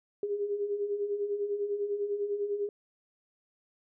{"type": "beating tone pair", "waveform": "sine", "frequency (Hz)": [399.6, 409.6], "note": ["G4", "G#4"], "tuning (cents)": [33, -24], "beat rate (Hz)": 10, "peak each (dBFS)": [-37, -30], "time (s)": [0.23, 2.69], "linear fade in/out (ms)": 2, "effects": []}